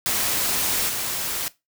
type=noise with level steps; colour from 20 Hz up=white; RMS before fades=-23 / -27 dBFS; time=0.06-1.48 s; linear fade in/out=0 ms; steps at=0.88 s; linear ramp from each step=20 ms; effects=noise-tail reverb RT60 0.2 s tail -18 dB re dry